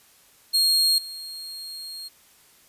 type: tone with level steps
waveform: 40% pulse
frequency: 4254 Hz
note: C8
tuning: 28 cents sharp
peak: -16 / -33 dBFS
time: 0.53-2.09 s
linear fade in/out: 20 ms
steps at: 0.98 s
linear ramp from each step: 2 ms
effects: white hiss -56 dBFS RMS until 2.68 s + resampled to 32000 Hz